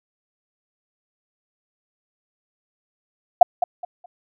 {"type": "tone with echo", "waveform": "sine", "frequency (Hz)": 710, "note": "F5", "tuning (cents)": 28, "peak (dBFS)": -3, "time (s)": [3.41, 3.43], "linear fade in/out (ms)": 5, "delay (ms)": 210, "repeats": 3, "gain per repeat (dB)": -12, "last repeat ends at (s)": 4.06, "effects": []}